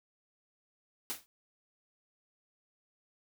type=noise with exponential decay; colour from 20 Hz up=white; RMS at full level=-33 dBFS; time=1.1-1.26 s; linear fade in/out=0 ms; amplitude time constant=34 ms; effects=none